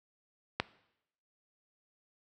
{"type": "click", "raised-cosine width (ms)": 0.3, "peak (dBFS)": -12, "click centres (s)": 0.6, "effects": ["noise-tail reverb RT60 0.8 s tail -19 dB re dry", "high-pass 60 Hz 12 dB/octave"]}